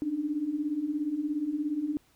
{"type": "beating tone pair", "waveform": "sine", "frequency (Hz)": [284.3, 301.3], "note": ["C#4", "D4"], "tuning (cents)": [44, 44], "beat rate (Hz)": 17, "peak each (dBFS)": [-34, -29], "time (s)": [0.02, 1.97], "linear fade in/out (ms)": 0, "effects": ["pink hiss -65 dBFS RMS until 2.15 s"]}